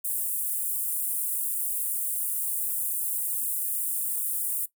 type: high-pass noise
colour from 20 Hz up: pink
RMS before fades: -29 dBFS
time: 0.04-4.66 s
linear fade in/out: 10 ms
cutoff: 8900 Hz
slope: 48 dB/octave
effects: noise-tail reverb RT60 0.1 s tail -17 dB re dry